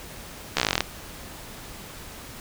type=slowing click train; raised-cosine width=0.2 ms; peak=-3 dBFS; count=13; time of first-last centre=0.57-0.806 s; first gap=14 ms; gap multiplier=1.06; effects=pink hiss -41 dBFS RMS until 2.4 s